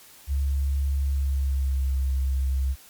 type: tone with pitch glide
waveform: sine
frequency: 69.3 to 66.59 Hz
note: C#2 to C2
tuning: 0 to +31 cents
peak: -21 dBFS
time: 0.27-2.76 s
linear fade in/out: 50 ms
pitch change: -69 cents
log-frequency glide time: 1.09-1.94 s
effects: white hiss -50 dBFS RMS until 2.89 s + MP3 96 kbps